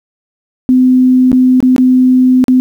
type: tone with dropouts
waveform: sine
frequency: 255.1 Hz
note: C4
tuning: 44 cents flat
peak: -4 dBFS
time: 0.69-2.6 s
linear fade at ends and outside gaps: 0 ms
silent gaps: 1.317-1.329 / 1.604-1.627 / 1.763-1.781 / 2.441-2.482 s
effects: 7-bit